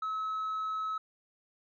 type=tone with tanh clipping; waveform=triangle; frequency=1290 Hz; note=E6; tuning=38 cents flat; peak=-32 dBFS; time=0.02-0.98 s; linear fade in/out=5 ms; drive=6 dB; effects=none